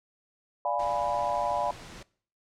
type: chord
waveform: sine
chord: D diminished seventh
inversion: none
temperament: equal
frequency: 587.3 / 698.5 / 830.6 / 987.8 Hz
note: D5 / F5 / Ab5 / Cb6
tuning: 0 / 0 / 0 / 0 cents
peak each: -31 dBFS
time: 0.65-1.71 s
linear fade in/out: 2 ms
type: noise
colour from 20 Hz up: pink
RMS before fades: -45 dBFS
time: 0.79-2.03 s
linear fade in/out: 5 ms
effects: noise-tail reverb RT60 0.5 s tail -21 dB re dry + low-pass 7000 Hz 12 dB/octave